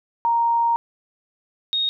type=tone pair in turn; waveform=sine; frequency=932.3 / 3729 Hz; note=A#5 / A#7; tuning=0 / 0 cents; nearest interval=2 octaves; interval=2400 cents; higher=second; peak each=-16 / -19 dBFS; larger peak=first; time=0.25-0.76 / 1.73-1.89 s; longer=first; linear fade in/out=0 ms; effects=none